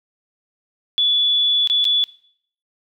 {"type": "tone with dropouts", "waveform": "sine", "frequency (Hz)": 3436, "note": "A7", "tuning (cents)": -42, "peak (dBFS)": -14, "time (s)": [0.98, 2.04], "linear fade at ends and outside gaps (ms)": 0, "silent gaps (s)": [[1.674, 1.699], [1.843, 1.852]], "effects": ["noise-tail reverb RT60 0.6 s tail -19 dB re dry"]}